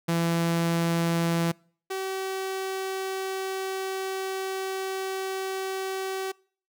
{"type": "tone pair in turn", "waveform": "sawtooth", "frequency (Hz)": [168, 382.1], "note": ["E3", "G4"], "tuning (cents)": [33, -44], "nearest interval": "octave + major second", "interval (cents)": 1423, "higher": "second", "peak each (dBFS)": [-19, -25], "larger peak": "first", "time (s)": [[0.08, 1.52], [1.9, 6.32]], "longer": "second", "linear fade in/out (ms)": 10, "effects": ["noise-tail reverb RT60 0.5 s tail -26 dB re dry"]}